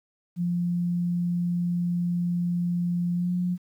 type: tone with pitch glide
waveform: sine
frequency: 174.61 to 178.59 Hz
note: F3 to F3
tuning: 0 to +39 cents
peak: -23 dBFS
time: 0.36-3.58 s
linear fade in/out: 50 ms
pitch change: +39 cents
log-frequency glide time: 3.14-3.32 s
effects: 10-bit